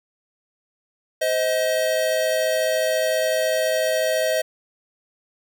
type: tone pair together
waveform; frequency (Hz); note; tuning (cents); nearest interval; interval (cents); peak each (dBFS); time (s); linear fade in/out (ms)
square; 518.8 / 633; C5 / D#5; -15 / +30; minor third; 345; -25 / -21; 1.21-4.42; 10
effects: 9-bit